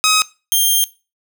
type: tone pair in turn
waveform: 10% pulse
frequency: 1266 / 3190 Hz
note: D#6 / G7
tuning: +30 / +30 cents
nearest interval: octave + major third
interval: 1600 cents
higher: second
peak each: -3 dBFS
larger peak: neither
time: 0.04-0.22 / 0.52-0.84 s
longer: second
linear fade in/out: 0 ms
effects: noise-tail reverb RT60 0.3 s tail -20 dB re dry